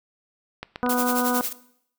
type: clicks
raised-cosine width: 0.3 ms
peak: -16 dBFS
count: 3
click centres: 0.63 / 0.759 / 0.863 s
type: harmonic tone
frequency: 246.9 Hz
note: B3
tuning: in tune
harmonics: 1 / 2 / 3 / 4 / 5 / 6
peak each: -24 / -27 / -29 / -30 / -31 / -32 dBFS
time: 0.83-1.41 s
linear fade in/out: 0 ms
type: noise with tremolo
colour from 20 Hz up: blue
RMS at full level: -26 dBFS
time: 0.89-1.53 s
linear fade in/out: 5 ms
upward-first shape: sine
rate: 11 Hz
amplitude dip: 75%
effects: noise-tail reverb RT60 0.7 s tail -18 dB re dry